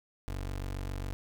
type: tone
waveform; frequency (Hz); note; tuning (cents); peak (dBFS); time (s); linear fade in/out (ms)
25% pulse; 47.33; F#1; +40; -31; 0.28-1.13; 0
effects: none